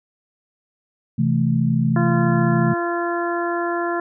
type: chord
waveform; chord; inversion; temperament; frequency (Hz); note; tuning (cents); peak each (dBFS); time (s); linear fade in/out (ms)
sine; A minor; first; equal; 130.81 / 164.81 / 220; C3 / E3 / A3; 0 / 0 / 0; -20; 1.18-2.74; 10
type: harmonic tone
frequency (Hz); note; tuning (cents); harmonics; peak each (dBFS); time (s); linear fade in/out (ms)
344.2; F4; -25; 1 / 2 / 3 / 4 / 5; -23 / -26 / -28 / -29 / -30; 1.96-4; 2
effects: none